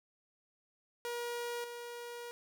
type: tone with level steps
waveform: sawtooth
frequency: 477.5 Hz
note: A#4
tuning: 42 cents sharp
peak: -33 / -39 dBFS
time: 1.05-2.31 s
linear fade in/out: 0 ms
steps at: 1.64 s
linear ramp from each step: 2 ms
effects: none